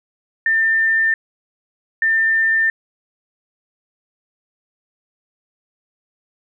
sine tone pair in turn, 1796 / 1796 Hz, A6 / A6, +35 / +35 cents, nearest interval unison, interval 0 cents, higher neither, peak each -13 dBFS, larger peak neither, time 0.46-1.14 / 2.02-2.7 s, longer neither, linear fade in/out 2 ms, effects none

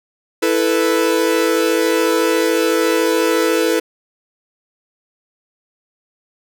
45% pulse chord, E suspended fourth, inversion none, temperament equal, 329.6 / 440 / 493.9 Hz, E4 / A4 / B4, 0 / 0 / 0 cents, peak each -18 dBFS, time 0.42-3.8 s, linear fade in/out 10 ms, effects none

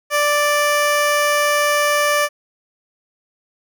15% pulse tone, 587.3 Hz, D5, in tune, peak -8 dBFS, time 0.1-2.29 s, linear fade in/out 50 ms, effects none

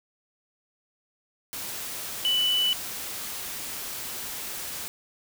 sine tone in noise, 2979 Hz, F#7, 11 cents sharp, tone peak -21 dBFS, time 2.25-2.73 s, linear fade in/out 0 ms, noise white, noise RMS -35 dBFS, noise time 1.53-4.88 s, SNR +11 dB, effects none

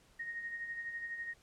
sine tone with tremolo, 1864 Hz, A#6, 1 cent flat, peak -37 dBFS, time 0.19-1.34 s, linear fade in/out 10 ms, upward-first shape sine, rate 12 Hz, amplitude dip 50%, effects pink hiss -66 dBFS RMS until 1.42 s + low-pass 10000 Hz 12 dB/octave

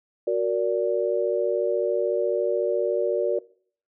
sine chord, Gb augmented, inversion none, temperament equal with one note detuned, 370 / 466.2 / 580.2 Hz, Gb4 / Bb4 / D5, 0 / 0 / -21 cents, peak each -25 dBFS, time 0.27-3.39 s, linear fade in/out 5 ms, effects noise-tail reverb RT60 0.5 s tail -21 dB re dry

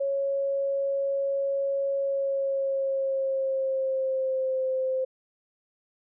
sine tone with pitch glide, 552 to 521.6 Hz, C#5 to C5, -7 to -5 cents, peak -24 dBFS, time 0-5.05 s, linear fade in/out 10 ms, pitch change -98 cents, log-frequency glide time 1.98-4.65 s, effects none

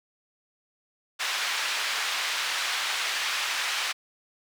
white band-pass noise, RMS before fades -29 dBFS, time 1.19-3.93 s, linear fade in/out 20 ms, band 1100 to 3600 Hz, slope 12 dB/octave, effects none

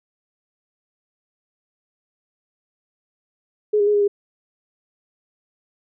sine tone with pitch steps, 421.3 / 407.6 / 417.2 / 410.2 / 405.6 Hz, G#4 / G#4 / G#4 / G#4 / G#4, +25 / -32 / +8 / -21 / -41 cents, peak -14 dBFS, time 3.73-4.08 s, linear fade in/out 10 ms, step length 70 ms, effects none

